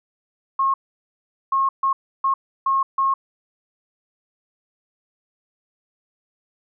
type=tone bursts at uneven times; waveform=sine; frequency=1082 Hz; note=C#6; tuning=42 cents flat; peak=-16 dBFS; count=6; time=0.59-0.74 / 1.52-1.69 / 1.83-1.93 / 2.24-2.34 / 2.66-2.83 / 2.98-3.14 s; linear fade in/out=5 ms; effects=none